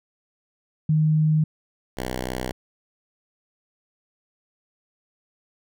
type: tone pair in turn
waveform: sine / 5% pulse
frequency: 155.1 / 63.14 Hz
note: D#3 / B1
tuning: -5 / +39 cents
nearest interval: octave + major third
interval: 1556 cents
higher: first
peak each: -16 dBFS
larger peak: neither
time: 0.89-1.44 / 1.97-2.52 s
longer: neither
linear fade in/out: 5 ms
effects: none